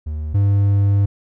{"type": "tone pair in turn", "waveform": "triangle", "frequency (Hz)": [76.5, 100.18], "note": ["D#2", "G2"], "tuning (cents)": [-29, 38], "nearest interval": "perfect fourth", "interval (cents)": 467, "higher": "second", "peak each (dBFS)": [-20, -10], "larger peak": "second", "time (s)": [[0.06, 0.34], [0.34, 1.06]], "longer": "second", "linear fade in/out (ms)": 10, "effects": []}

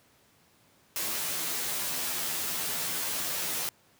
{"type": "noise with comb filter", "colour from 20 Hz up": "white", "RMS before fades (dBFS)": -32, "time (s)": [0.96, 3.69], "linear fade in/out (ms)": 0, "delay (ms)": 12, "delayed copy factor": 1, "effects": ["pink hiss -63 dBFS RMS until 3.99 s", "high-pass 100 Hz 12 dB/octave"]}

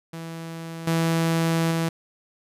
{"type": "tone with level steps", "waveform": "sawtooth", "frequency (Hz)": 164.6, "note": "E3", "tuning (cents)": -2, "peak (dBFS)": [-29, -16, -18], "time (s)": [0.13, 1.89], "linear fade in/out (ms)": 5, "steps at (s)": [0.87, 1.71], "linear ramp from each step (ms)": 5, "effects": ["resampled to 32000 Hz"]}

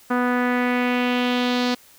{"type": "tone with low-pass filter sweep", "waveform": "sawtooth", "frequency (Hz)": 246.9, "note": "B3", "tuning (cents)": 0, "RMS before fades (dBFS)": -21, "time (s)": [0.1, 1.75], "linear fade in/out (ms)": 10, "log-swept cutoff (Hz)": [1400, 4500], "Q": 2.5, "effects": ["white hiss -51 dBFS RMS until 1.98 s"]}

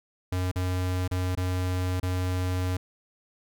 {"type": "tone with dropouts", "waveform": "square", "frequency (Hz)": 91.4, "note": "F#2", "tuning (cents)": -21, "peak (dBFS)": -26, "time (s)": [0.32, 2.77], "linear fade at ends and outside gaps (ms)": 5, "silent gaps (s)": [[0.515, 0.558], [1.078, 1.112], [1.352, 1.373], [2, 2.029]], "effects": []}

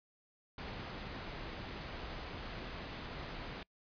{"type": "low-pass noise", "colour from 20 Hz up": "pink", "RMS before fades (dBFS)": -45, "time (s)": [0.58, 3.63], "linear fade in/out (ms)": 2, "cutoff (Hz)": 4300, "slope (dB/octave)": 12, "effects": ["noise-tail reverb RT60 0.1 s tail -26 dB re dry", "resampled to 11025 Hz"]}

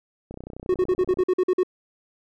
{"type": "click train", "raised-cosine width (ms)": 2, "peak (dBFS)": -23, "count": 29, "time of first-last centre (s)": [0.31, 1.205], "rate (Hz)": 31.3}
{"type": "tone bursts", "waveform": "triangle", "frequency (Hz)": 367.5, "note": "F#4", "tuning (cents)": -12, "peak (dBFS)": -15, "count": 10, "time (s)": [0.69, 1.633], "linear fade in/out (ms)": 5, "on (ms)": 52, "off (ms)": 47}
{"effects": []}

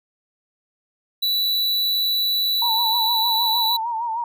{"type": "tone", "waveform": "square", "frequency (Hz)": 3951, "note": "B7", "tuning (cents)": 0, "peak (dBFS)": -19, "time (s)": [1.22, 3.77], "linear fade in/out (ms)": 10}
{"type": "tone with vibrato", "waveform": "sine", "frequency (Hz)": 920, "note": "A#5", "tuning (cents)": -23, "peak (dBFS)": -22, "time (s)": [2.62, 4.24], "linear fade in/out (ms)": 2, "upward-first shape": "sine", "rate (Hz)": 6.5, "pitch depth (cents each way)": 75}
{"effects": []}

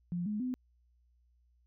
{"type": "tone with pitch steps", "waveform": "sine", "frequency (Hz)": [174.8, 210.3, 253], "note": ["F3", "G#3", "B3"], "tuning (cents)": [2, 22, 42], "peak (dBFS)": -32, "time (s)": [0.12, 0.54], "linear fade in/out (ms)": 0, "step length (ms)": 140, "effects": ["added 60 Hz sine -66 dBFS peak until 1.66 s"]}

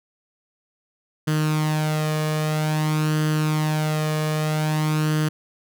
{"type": "tone with flanger", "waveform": "sawtooth", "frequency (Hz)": 154.1, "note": "D#3", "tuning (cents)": -16, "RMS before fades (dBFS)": -22, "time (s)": [1.27, 5.29], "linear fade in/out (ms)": 10, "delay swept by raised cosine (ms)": [0.64, 1.74], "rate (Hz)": 0.51, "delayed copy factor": 0.55, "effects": []}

